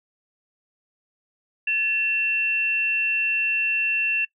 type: tone pair together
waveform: sine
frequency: 1721.7 / 2700 Hz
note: A6 / E7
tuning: -38 / +41 cents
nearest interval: minor sixth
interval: 779 cents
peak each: -30 / -21 dBFS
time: 1.67-4.25 s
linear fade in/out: 5 ms
effects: noise-tail reverb RT60 0.1 s tail -22 dB re dry